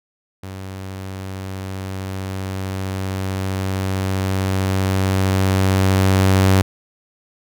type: tone with level ramp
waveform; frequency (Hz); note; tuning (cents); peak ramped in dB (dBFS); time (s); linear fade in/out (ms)
sawtooth; 95.4; G2; -47; -26 to -7; 0.43-6.62; 5
effects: none

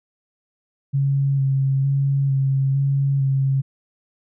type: tone with vibrato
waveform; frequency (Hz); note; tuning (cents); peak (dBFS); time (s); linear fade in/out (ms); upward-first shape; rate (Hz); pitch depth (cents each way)
sine; 136.9; C#3; -21; -16; 0.93-3.62; 20; square; 1.1; 18
effects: none

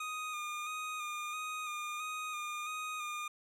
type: tone with vibrato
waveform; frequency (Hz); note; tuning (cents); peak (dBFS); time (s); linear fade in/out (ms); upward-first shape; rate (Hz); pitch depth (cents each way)
25% pulse; 1230; D#6; -20; -34; 0-3.28; 5; square; 1.5; 24
effects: low-pass 11000 Hz 12 dB/octave

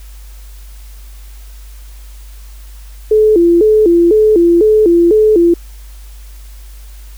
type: tone with vibrato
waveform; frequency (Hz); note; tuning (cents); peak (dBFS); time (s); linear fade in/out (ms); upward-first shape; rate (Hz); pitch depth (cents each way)
sine; 383.7; G4; -37; -5; 3.11-5.54; 5; square; 2; 200
effects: added 50 Hz sine -30 dBFS peak until 7.17 s + white hiss -44 dBFS RMS until 7.17 s

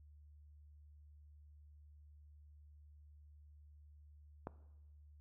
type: click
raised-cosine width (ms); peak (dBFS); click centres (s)
1; -28; 4.471
effects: noise-tail reverb RT60 1.0 s tail -18 dB re dry + added 74 Hz sine -58 dBFS peak until 5.2 s

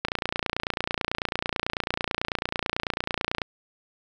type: click train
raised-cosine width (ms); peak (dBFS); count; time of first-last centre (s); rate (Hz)
0.3; -9; 99; 0.05-3.418; 29.1
effects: none

